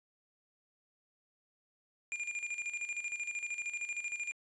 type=tone with tremolo; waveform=square; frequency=2410 Hz; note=D7; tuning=44 cents sharp; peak=-35 dBFS; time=2.12-4.32 s; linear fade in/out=0 ms; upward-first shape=square; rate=13 Hz; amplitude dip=65%; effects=resampled to 22050 Hz + 11-bit